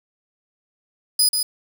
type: tone with echo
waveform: 20% pulse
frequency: 4975 Hz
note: D#8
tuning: 1 cent flat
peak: -8 dBFS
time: 1.19-1.29 s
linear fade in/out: 5 ms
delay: 140 ms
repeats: 1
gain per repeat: -5 dB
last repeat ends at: 1.43 s
effects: 7-bit